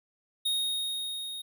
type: tone with level ramp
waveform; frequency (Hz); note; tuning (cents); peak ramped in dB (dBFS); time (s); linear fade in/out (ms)
square; 3729; A#7; 0; -26 to -37; 0.45-1.42; 10
effects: none